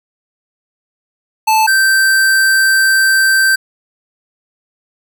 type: tone pair in turn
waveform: square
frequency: 875 / 1559.1 Hz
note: A5 / G6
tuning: -10 / -10 cents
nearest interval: minor seventh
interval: 1000 cents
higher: second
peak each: -9 dBFS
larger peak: neither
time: 1.47-1.67 / 1.67-3.56 s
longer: second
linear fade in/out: 10 ms
effects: none